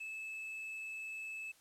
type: tone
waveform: triangle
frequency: 2611 Hz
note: E7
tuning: 17 cents flat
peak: -40 dBFS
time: 0-1.52 s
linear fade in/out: 10 ms
effects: white hiss -66 dBFS RMS until 1.6 s + low-pass 12000 Hz 12 dB/octave